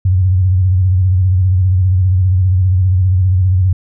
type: tone with vibrato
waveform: sine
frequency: 92.5 Hz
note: F#2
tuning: in tune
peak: -8 dBFS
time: 0.05-3.73 s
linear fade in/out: 5 ms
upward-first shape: square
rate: 15 Hz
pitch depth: 62 cents each way
effects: none